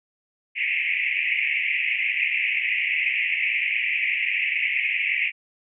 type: band-pass noise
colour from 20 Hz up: pink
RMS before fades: -24 dBFS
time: 0.55-5.32 s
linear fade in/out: 50 ms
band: 2000 to 2700 Hz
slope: 96 dB/octave
effects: none